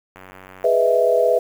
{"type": "click train", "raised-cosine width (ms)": 0.5, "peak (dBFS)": -25, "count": 47, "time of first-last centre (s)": [0.16, 0.651], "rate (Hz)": 93.6}
{"type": "chord", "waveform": "sine", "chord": "E major seventh", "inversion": "first", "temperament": "equal", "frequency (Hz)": [415.3, 493.9, 622.3, 659.3], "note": ["G#4", "B4", "D#5", "E5"], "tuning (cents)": [0, 0, 0, 0], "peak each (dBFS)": [-22, -17, -23, -17], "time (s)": [0.64, 1.39], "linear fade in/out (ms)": 5}
{"effects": ["7-bit"]}